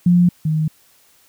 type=tone pair in turn; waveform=sine; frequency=176.2 / 156.13 Hz; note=F3 / D#3; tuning=+16 / +6 cents; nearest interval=major second; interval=210 cents; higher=first; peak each=-9 / -15 dBFS; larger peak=first; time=0.06-0.29 / 0.45-0.68 s; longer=neither; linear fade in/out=5 ms; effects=white hiss -54 dBFS RMS until 1.28 s